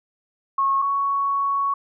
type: tone pair in turn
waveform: sine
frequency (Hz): 1093 / 1113.4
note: C#6 / C#6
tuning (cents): -25 / +7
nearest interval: unison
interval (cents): 32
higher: second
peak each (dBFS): -17 / -19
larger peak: first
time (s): 0.58-0.82 / 0.82-1.74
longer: second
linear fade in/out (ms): 5
effects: none